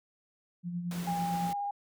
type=tone with tremolo; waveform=sine; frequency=174.61 Hz; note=F3; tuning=in tune; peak=-30 dBFS; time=0.63-1.54 s; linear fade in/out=50 ms; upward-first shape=sine; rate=8.9 Hz; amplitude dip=50%
type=noise; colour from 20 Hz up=pink; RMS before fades=-43 dBFS; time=0.91-1.53 s; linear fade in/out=2 ms
type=tone with vibrato; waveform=sine; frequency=810 Hz; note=G#5; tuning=43 cents flat; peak=-31 dBFS; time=1.07-1.71 s; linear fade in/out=5 ms; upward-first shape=sine; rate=15 Hz; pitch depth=11 cents each way
effects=high-pass 100 Hz 12 dB/octave